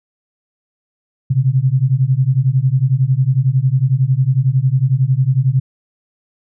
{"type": "beating tone pair", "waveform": "sine", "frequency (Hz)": [125.9, 136.9], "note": ["B2", "C#3"], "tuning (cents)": [34, -21], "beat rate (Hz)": 11, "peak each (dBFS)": -14, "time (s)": [1.3, 5.6], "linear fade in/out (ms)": 10, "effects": []}